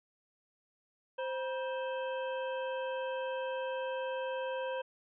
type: harmonic tone with a mistuned harmonic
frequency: 523.3 Hz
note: C5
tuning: in tune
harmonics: 1 / 2 / 3 / 5 / 6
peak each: -35 / -41 / -45 / -49 / -51 dBFS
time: 1.18-4.82 s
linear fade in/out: 10 ms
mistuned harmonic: 2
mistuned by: -150 cents
effects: none